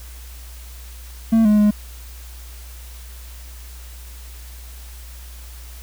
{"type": "tone with pitch steps", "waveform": "triangle", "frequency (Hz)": [224.8, 210.4, 208.6], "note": ["A3", "G#3", "G#3"], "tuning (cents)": [37, 23, 8], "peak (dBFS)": -9, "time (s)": [1.32, 1.71], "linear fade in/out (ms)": 10, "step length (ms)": 130, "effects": ["added 60 Hz sine -35 dBFS peak until 5.82 s", "white hiss -44 dBFS RMS until 5.82 s"]}